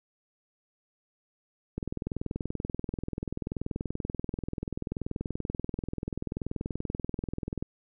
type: click train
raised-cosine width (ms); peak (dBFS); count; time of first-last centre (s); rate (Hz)
3; -19; 122; 1.78-7.625; 20.7
effects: none